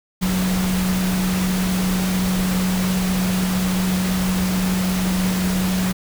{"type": "tone in noise", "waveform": "sine", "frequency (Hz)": 185, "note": "F#3", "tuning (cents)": 0, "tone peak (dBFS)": -18, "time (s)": [0.21, 5.93], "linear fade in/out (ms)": 20, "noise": "pink", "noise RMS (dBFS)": -26, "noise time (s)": [0.21, 5.93], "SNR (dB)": 5, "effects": []}